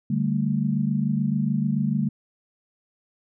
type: chord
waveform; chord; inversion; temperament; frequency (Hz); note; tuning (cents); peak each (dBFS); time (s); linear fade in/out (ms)
sine; D suspended fourth; none; equal with one note detuned; 146.83 / 196 / 222.9; D3 / G3 / A3; 0 / 0 / +23; -25; 0.1-2.09; 5
effects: none